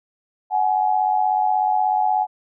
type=tone pair together; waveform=sine; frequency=746 / 842.5 Hz; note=F#5 / G#5; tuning=+14 / +25 cents; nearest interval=major second; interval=211 cents; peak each=-19 dBFS; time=0.5-2.27 s; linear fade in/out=50 ms; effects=none